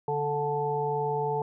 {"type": "harmonic tone", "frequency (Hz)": 146.2, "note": "D3", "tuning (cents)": -7, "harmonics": [1, 3, 5, 6], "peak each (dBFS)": [-34, -29, -35, -30], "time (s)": [0.08, 1.42], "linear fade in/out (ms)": 2, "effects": []}